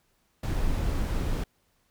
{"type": "noise", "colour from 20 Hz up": "brown", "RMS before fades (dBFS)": -27, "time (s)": [0.43, 1.44], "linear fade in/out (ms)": 5, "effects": ["pink hiss -70 dBFS RMS until 1.9 s"]}